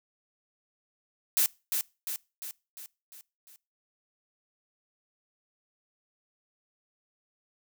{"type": "noise with echo", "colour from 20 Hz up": "blue", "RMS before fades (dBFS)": -24, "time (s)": [1.37, 1.46], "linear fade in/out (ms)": 0, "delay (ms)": 350, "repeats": 6, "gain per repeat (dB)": -5, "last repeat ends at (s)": 3.56, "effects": ["noise-tail reverb RT60 0.3 s tail -23 dB re dry"]}